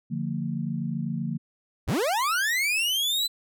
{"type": "chord", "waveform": "sine", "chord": "Bb major", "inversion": "first", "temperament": "equal with one note detuned", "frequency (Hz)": [146.83, 174.61, 227.4], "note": ["D3", "F3", "Bb3"], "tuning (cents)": [0, 0, -43], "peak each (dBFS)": -31, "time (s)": [0.1, 1.38], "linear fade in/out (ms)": 20}
{"type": "linear sweep", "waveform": "40% pulse", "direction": "up", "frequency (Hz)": [37.45, 4055], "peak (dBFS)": -22, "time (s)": [1.87, 3.28], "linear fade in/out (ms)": 20}
{"effects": []}